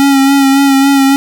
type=tone with vibrato; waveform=square; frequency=274.6 Hz; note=C#4; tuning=16 cents flat; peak=-6 dBFS; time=0-1.16 s; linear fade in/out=0 ms; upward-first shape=sine; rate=3.6 Hz; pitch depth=28 cents each way; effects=none